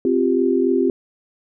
sine chord, C suspended fourth, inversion none, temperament just, 261.6 / 348.8 / 392.4 Hz, C4 / F4 / G4, 0 / -2 / +2 cents, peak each -19 dBFS, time 0.05-0.9 s, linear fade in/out 2 ms, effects none

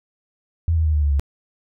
sine tone with pitch steps, 82.9 / 80.12 / 77.44 / 74.84 / 72.34 / 69.91 Hz, E2 / E2 / D#2 / D2 / D2 / C#2, +10 / -49 / -8 / +33 / -26 / +15 cents, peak -15 dBFS, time 0.68-1.196 s, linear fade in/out 0 ms, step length 86 ms, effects none

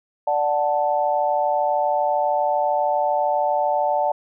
sine chord, D major, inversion none, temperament equal, 587.3 / 740 / 880 Hz, D5 / F#5 / A5, 0 / 0 / 0 cents, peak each -22 dBFS, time 0.27-4.12 s, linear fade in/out 5 ms, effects none

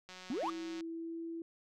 click train, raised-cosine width 0.2 ms, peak -33 dBFS, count 133, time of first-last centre 0.09-0.807 s, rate 184 Hz
triangle exponential sweep, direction up, 216.8 to 1244.5 Hz, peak -32 dBFS, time 0.3-0.5 s, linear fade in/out 2 ms
sine tone with pitch glide, 329.6 to 331.7 Hz, E4 to E4, 0 to +11 cents, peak -39 dBFS, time 0.43-1.42 s, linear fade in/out 2 ms, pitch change +11 cents, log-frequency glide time 0.89-1.21 s
effects none

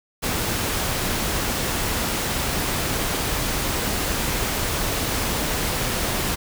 pink noise, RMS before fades -24 dBFS, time 0.22-6.36 s, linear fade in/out 20 ms, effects none

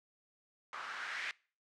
violet noise with low-pass filter sweep, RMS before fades -42 dBFS, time 0.73-1.31 s, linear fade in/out 0 ms, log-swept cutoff 1200 to 2000 Hz, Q 3.2, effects noise-tail reverb RT60 0.4 s tail -24 dB re dry + low-pass 6000 Hz 12 dB/octave

